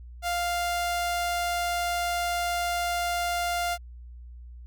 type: tone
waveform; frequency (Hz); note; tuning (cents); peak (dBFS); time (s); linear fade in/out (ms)
sawtooth; 698.5; F5; 0; -22; 0.22-3.78; 50
effects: added 60 Hz sine -41 dBFS peak until 4.66 s